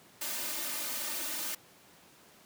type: noise with comb filter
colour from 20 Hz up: white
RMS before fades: -36 dBFS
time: 0.21-1.55 s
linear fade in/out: 5 ms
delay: 3.3 ms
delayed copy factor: +0.9
effects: pink hiss -58 dBFS RMS until 2.45 s + high-pass 150 Hz 12 dB/octave